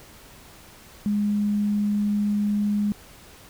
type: tone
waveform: sine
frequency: 206.7 Hz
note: G#3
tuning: 8 cents flat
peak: -20 dBFS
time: 1.06-2.92 s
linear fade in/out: 0 ms
effects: pink hiss -48 dBFS RMS until 3.49 s